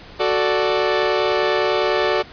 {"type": "chord", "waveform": "sawtooth", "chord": "D major", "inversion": "first", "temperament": "equal", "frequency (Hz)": [370, 440, 587.3], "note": ["F#4", "A4", "D5"], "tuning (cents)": [0, 0, 0], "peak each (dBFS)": -17, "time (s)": [0.19, 2.23], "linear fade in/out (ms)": 20, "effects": ["pink hiss -41 dBFS RMS until 2.32 s", "resampled to 11025 Hz"]}